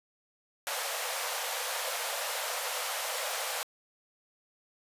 pink high-pass noise, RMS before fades -34 dBFS, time 0.67-3.63 s, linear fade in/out 0 ms, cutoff 480 Hz, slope 96 dB/octave, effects resampled to 32000 Hz

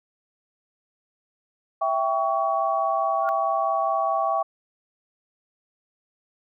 sine chord, C# diminished, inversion first, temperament equal with one note detuned, 659.3 / 784 / 1124.2 Hz, E5 / G5 / C#6, 0 / 0 / +24 cents, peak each -25 dBFS, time 1.81-4.43 s, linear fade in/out 10 ms
sine tone with exponential growth, 1412 Hz, F6, 19 cents sharp, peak -24 dBFS, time 3.19-3.29 s, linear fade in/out 0 ms, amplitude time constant 20 ms
effects none

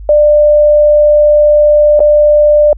sine tone with dropouts, 595 Hz, D5, 22 cents sharp, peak -3 dBFS, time 0.09-2.73 s, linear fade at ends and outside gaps 2 ms, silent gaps 1.994-2.003 s, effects added 50 Hz sine -24 dBFS peak until 2.77 s

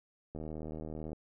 click train, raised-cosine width 2 ms, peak -29 dBFS, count 62, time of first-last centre 0.35-1.131 s, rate 78.1 Hz, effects none

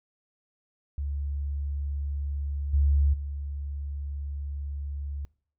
sine tone with level steps, 71.1 Hz, C#2, 45 cents sharp, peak -28 / -19 / -31 dBFS, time 0.98-5.25 s, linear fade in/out 0 ms, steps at 2.73 / 3.13 s, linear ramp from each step 10 ms, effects noise-tail reverb RT60 0.5 s tail -24 dB re dry

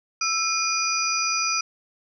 sine tone cluster, 1325 / 2440 / 4871 / 5890 Hz, E6 / D#7 / D#8 / F#8, +9 / -34 / -38 / -9 cents, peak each -27 dBFS, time 0.21-1.61 s, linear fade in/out 5 ms, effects none

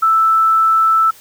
sine tone, 1320 Hz, E6, 2 cents sharp, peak -9 dBFS, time 0.02-1.11 s, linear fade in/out 10 ms, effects white hiss -43 dBFS RMS until 1.2 s

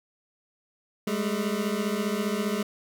25% pulse beating tone pair, 200.4 / 215.4 Hz, G3 / A3, +38 / -37 cents, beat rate 15 Hz, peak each -25 / -25 dBFS, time 1.07-2.63 s, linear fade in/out 5 ms, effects none

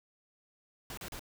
pink noise bursts, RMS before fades -43 dBFS, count 3, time 0.9-1.194 s, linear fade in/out 2 ms, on 74 ms, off 36 ms, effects none

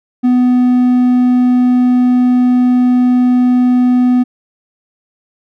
triangle tone, 248.9 Hz, B3, 14 cents sharp, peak -5 dBFS, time 0.23-4.24 s, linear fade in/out 20 ms, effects none

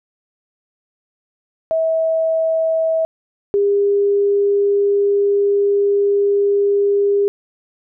sine tone pair in turn, 647 / 403.4 Hz, E5 / G4, -32 / +50 cents, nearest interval minor sixth, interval 818 cents, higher first, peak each -14 / -12 dBFS, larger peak second, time 1.71-3.05 / 3.54-7.28 s, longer second, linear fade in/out 0 ms, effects none

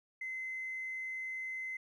triangle tone with tanh clipping, 2055 Hz, C7, 32 cents flat, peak -37 dBFS, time 0.21-1.77 s, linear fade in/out 5 ms, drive 1 dB, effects none

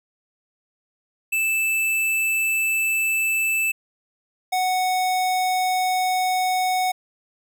square tone pair in turn, 2637 / 740 Hz, E7 / F#5, 0 / 0 cents, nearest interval octave + minor seventh, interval 2200 cents, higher first, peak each -20 / -20 dBFS, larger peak neither, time 1.32-3.72 / 4.52-6.92 s, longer neither, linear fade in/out 10 ms, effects none

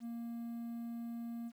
triangle tone with quantisation, 233.4 Hz, A#3, 2 cents sharp, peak -38 dBFS, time 0-1.52 s, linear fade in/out 50 ms, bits 11, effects none

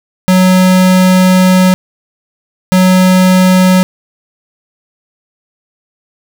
square tone pair in turn, 184.9 / 184.9 Hz, F#3 / F#3, -1 / -1 cents, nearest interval unison, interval 0 cents, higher neither, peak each -5 dBFS, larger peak neither, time 0.28-1.74 / 2.72-3.83 s, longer first, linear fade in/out 0 ms, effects none

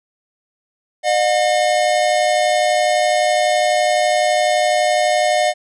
square tone pair together, 608 / 719.9 Hz, D#5 / F#5, -40 / -48 cents, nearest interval minor third, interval 292 cents, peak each -17 dBFS, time 1.03-5.54 s, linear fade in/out 50 ms, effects resampled to 22050 Hz

